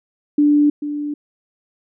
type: tone with echo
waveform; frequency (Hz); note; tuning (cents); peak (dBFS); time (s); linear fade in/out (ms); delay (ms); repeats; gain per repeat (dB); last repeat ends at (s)
sine; 293.7; D4; 0; -10; 0.38-0.7; 5; 440; 1; -11; 1.14
effects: none